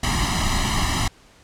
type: noise with comb filter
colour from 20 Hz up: pink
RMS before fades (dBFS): -21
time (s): 0.03-1.08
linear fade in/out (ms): 5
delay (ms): 1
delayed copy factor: +0.95
effects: pink hiss -52 dBFS RMS until 1.43 s + low-pass 8000 Hz 12 dB/octave